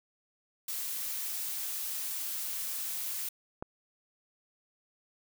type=noise; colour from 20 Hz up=blue; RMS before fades=-36 dBFS; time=0.68-3.29 s; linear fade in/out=5 ms
type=click; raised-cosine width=1 ms; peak=-23 dBFS; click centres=3.625 s
effects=none